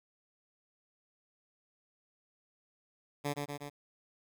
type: tone with echo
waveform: 10% pulse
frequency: 144.5 Hz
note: D3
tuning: 28 cents flat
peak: -24 dBFS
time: 3.24-3.34 s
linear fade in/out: 20 ms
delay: 120 ms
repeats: 3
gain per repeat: -3 dB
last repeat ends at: 3.7 s
effects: 11-bit